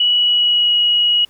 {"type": "tone with pitch glide", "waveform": "sine", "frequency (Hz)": [2934, 2905], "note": ["F#7", "F#7"], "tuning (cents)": [-15, -32], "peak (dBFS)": -11, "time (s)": [0, 1.25], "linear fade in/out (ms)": 5, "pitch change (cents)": -17, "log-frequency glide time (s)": [0.15, 0.75], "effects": ["pink hiss -53 dBFS RMS until 1.29 s"]}